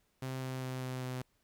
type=tone with pitch steps; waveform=sawtooth; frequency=130.81 / 129.98 / 129.16 / 128.34 / 127.53 Hz; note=C3 / C3 / C3 / C3 / C3; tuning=0 / -11 / -22 / -33 / -44 cents; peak=-33 dBFS; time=0.22-1.22 s; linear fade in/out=5 ms; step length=200 ms; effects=pink hiss -75 dBFS RMS until 1.43 s